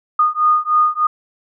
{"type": "beating tone pair", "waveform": "sine", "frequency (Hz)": [1227, 1230.3], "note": ["D#6", "D#6"], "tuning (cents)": [-25, -20], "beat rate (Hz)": 3.3, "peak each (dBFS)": -15, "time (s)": [0.19, 1.07], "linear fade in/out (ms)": 5, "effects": []}